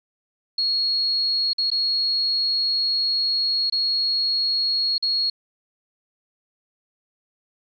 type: tone with dropouts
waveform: sine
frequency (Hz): 4312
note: C#8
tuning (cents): -49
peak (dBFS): -19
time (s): 0.58-5.3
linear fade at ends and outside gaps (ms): 5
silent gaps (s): 1.533-1.582 / 1.703-1.715 / 3.699-3.723 / 4.981-5.025
effects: none